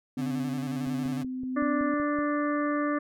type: tone with tremolo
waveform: sine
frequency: 256.7 Hz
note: C4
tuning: 33 cents flat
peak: -28 dBFS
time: 0.17-1.94 s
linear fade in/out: 2 ms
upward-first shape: sine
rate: 1.5 Hz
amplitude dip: 30%
type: tone with vibrato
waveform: 30% pulse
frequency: 142.2 Hz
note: C#3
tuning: 45 cents sharp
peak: -31 dBFS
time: 0.17-1.24 s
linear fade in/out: 20 ms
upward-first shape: square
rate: 11 Hz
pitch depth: 60 cents each way
type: click train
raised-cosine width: 3 ms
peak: -31 dBFS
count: 8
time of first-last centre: 0.87-2.188 s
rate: 5.31 Hz
type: harmonic tone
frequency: 293.7 Hz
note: D4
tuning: in tune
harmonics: 1 / 2 / 4 / 5 / 6 / 7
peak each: -27 / -32 / -32 / -42 / -37 / -45 dBFS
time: 1.56-2.99 s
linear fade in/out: 10 ms
effects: none